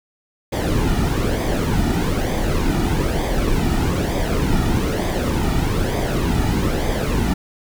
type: noise with flanger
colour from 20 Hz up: brown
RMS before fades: -19 dBFS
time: 0.52-7.34 s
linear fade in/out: 10 ms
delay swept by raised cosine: 0.71 to 1.91 ms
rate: 1.1 Hz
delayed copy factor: -0.6
effects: none